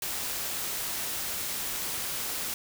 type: noise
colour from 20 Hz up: white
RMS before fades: -33 dBFS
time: 0.02-2.54 s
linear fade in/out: 2 ms
effects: none